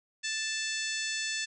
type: harmonic tone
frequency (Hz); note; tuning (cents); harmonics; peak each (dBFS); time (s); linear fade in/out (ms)
880; A5; 0; 2 / 3 / 4 / 5 / 6 / 7 / 8 / 9; -36 / -38 / -39 / -40 / -41 / -41 / -42 / -43; 0.23-1.46; 20
effects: none